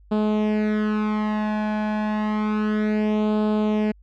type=tone with flanger; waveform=sawtooth; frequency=212.9 Hz; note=G#3; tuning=43 cents sharp; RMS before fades=-22 dBFS; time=0.11-3.92 s; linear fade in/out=10 ms; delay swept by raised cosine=0.25 to 1.22 ms; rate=0.3 Hz; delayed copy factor=+0.8; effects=added 50 Hz sine -48 dBFS peak until 4.02 s + low-pass 2000 Hz 12 dB/octave